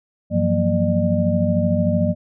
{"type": "tone cluster", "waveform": "sine", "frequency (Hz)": [97, 170.2, 183.5, 233.2, 600], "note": ["G2", "F3", "F#3", "A#3", "D5"], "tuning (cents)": [-18, -44, -14, 1, 37], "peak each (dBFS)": -22, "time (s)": [0.3, 2.15], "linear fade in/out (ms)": 50, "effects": []}